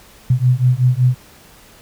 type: beating tone pair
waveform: sine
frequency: 123.47 / 128.77 Hz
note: B2 / C3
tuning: 0 / -27 cents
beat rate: 5.3 Hz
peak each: -14 dBFS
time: 0.3-1.15 s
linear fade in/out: 5 ms
effects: pink hiss -45 dBFS RMS until 1.81 s